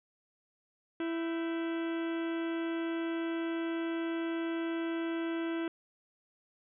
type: harmonic tone with a mistuned harmonic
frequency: 331.4 Hz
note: E4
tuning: 9 cents sharp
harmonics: 1 / 2 / 3 / 4 / 5 / 6 / 7 / 8 / 9 / 10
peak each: -32 / -44 / -48 / -49 / -46 / -50 / -54 / -52 / -56 / -54 dBFS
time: 1-5.68 s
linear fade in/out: 2 ms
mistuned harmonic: 5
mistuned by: -110 cents
effects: none